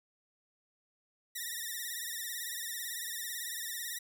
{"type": "tone with vibrato", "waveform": "5% pulse", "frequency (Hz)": 1861, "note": "A#6", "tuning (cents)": -3, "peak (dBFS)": -27, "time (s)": [1.35, 3.99], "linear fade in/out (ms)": 10, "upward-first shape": "sine", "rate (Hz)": 18, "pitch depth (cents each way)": 86, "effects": []}